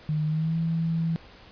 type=tone with pitch glide; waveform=sine; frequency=153.3 to 164.3 Hz; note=D#3 to E3; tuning=-25 to -5 cents; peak=-23 dBFS; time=0.09-1.16 s; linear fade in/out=0 ms; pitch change=+120 cents; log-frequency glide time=0.26-0.57 s; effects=pink hiss -50 dBFS RMS until 1.51 s + resampled to 11025 Hz

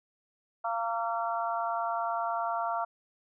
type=harmonic tone with a mistuned harmonic; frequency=230 Hz; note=A#3; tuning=23 cents flat; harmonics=3 / 4 / 5 / 6; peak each=-32 / -34 / -36 / -36 dBFS; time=0.64-2.85 s; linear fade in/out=10 ms; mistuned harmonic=6; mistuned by=-18 cents; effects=none

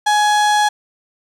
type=tone; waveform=35% pulse; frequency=838 Hz; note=G#5; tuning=15 cents sharp; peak=-10 dBFS; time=0.06-0.69 s; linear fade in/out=10 ms; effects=low-pass 9000 Hz 12 dB/octave + 8-bit

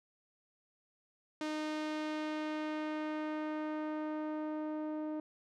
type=tone with low-pass filter sweep; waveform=sawtooth; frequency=307.3 Hz; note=D#4; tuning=21 cents flat; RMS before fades=-38 dBFS; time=1.41-5.2 s; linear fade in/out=2 ms; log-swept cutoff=5900 to 700 Hz; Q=0.76; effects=none

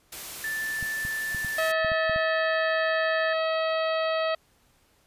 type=noise; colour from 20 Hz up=white; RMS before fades=-38 dBFS; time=0.12-1.72 s; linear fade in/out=5 ms
type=tone; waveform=sine; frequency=1760 Hz; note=A6; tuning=in tune; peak=-28 dBFS; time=0.44-3.33 s; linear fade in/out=2 ms
type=clicks; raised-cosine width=5 ms; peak=-25 dBFS; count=8; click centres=0.827 / 1.051 / 1.347 / 1.447 / 1.847 / 1.918 / 2.096 / 2.161 s
type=harmonic tone; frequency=642 Hz; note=E5; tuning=46 cents flat; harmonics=1 / 2 / 3 / 4 / 5 / 6 / 7; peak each=-25 / -31 / -35 / -37 / -39 / -41 / -42 dBFS; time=1.58-4.35 s; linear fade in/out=5 ms
effects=pink hiss -64 dBFS RMS until 5.06 s + resampled to 32000 Hz

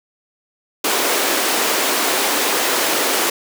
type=high-pass noise; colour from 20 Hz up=pink; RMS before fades=-18 dBFS; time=0.84-3.3 s; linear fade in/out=5 ms; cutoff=310 Hz; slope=24 dB/octave; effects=none

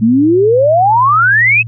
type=exponential sweep; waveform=sine; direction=up; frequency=210.5 to 2637 Hz; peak=-6 dBFS; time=0.01-1.63 s; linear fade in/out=20 ms; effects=added 115 Hz sine -21 dBFS peak until 1.67 s

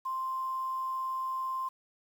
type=tone with quantisation; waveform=sine; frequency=1047 Hz; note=C6; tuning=1 cent sharp; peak=-31 dBFS; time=0.05-1.69 s; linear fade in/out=10 ms; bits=9; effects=none

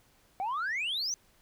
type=exponential sweep; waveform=sine; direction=up; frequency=734 to 6220 Hz; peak=-28 dBFS; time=0.4-1.14 s; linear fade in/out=0 ms; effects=tanh soft clip ceiling -28 dBFS + pink hiss -65 dBFS RMS until 1.41 s

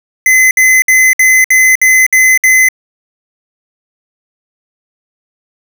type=tone bursts; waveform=square; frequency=2039 Hz; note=C7; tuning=45 cents flat; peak=-5 dBFS; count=8; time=0.26-2.687 s; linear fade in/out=2 ms; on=250 ms; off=61 ms; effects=none

